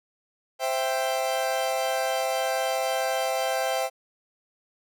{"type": "chord", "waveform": "40% pulse", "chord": "C major", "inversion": "none", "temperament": "equal with one note detuned", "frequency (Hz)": [523.3, 664.2, 784], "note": ["C5", "E5", "G5"], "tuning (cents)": [0, 13, 0], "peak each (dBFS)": -28, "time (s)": [0.59, 3.9], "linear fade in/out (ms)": 50, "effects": []}